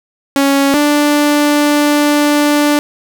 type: tone pair in turn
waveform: sawtooth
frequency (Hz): 277.2 / 293.7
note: C#4 / D4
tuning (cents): 0 / 0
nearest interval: minor second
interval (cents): 100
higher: second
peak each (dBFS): -5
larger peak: neither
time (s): 0.36-0.74 / 0.74-2.79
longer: second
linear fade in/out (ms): 0
effects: none